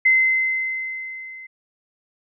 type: tone with level ramp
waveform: sine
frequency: 2061 Hz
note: C7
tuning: 27 cents flat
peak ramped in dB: -11 to -36 dBFS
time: 0.05-1.47 s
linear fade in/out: 10 ms
effects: none